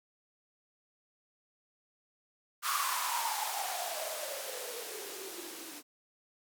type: noise with band-pass filter sweep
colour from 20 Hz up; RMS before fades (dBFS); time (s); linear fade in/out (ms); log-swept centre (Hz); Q
violet; -37; 2.62-5.83; 50; 1200 to 290; 9.4
effects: none